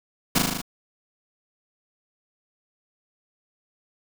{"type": "noise with echo", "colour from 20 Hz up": "pink", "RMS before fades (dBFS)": -19, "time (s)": [0.35, 0.39], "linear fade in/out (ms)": 10, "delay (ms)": 38, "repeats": 6, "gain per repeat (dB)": -2, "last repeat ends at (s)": 0.618, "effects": []}